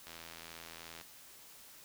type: click train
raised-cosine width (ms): 0.2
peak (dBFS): -30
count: 79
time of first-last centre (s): 0.07-1.012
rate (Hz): 82.8
effects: white hiss -56 dBFS RMS until 1.84 s